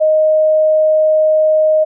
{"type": "tone", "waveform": "sine", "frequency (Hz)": 622.3, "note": "D#5", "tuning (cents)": 0, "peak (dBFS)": -8, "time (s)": [0, 1.85], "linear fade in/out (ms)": 20, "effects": []}